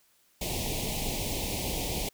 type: band-stop noise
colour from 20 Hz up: pink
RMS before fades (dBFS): -32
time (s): 0.41-2.09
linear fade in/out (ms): 5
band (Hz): 890 to 2200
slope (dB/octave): 48
effects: white hiss -66 dBFS RMS until 2.13 s